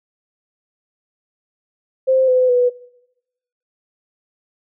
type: tone with pitch steps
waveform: sine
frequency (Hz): 523.3 / 507.8 / 492.8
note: C5 / B4 / B4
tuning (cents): 0 / +48 / -4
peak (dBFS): -11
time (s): 2.07-2.7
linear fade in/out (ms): 20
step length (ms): 210
effects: noise-tail reverb RT60 1.0 s tail -24 dB re dry